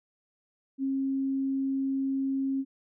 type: tone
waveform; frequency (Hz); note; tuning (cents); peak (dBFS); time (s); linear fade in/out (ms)
sine; 270; C#4; -45; -26; 0.78-2.65; 50
effects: none